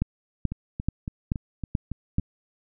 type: two click trains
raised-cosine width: 5 ms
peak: -18 / -11 dBFS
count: 7 / 6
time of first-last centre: 0.52-2.196 / 0.02-2.185 s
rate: 3.58 / 2.31 Hz
effects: none